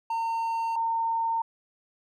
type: tone pair in turn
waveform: triangle / sine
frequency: 912 / 912 Hz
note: A#5 / A#5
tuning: -38 / -38 cents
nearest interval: unison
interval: 0 cents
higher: neither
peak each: -24 dBFS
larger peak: neither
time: 0.1-0.76 / 0.76-1.42 s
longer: neither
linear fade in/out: 5 ms
effects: none